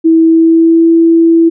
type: tone with pitch glide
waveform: sine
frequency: 325.5 to 331.2 Hz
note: E4 to E4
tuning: -22 to +8 cents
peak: -3 dBFS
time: 0.04-1.5 s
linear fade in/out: 20 ms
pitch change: +30 cents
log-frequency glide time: 0.24-0.89 s
effects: none